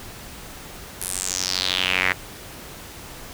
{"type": "tone with band-pass filter sweep", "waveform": "sawtooth", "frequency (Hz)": 92.5, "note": "F#2", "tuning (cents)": 0, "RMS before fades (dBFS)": -24, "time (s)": [1.01, 2.13], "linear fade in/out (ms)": 5, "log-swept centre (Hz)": [11000, 1900], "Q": 3.8, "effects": ["pink hiss -39 dBFS RMS until 3.33 s"]}